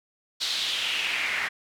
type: noise with band-pass filter sweep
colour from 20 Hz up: pink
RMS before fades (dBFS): -28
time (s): 0.4-1.49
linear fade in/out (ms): 20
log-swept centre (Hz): 4200 to 1900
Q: 3.6
effects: none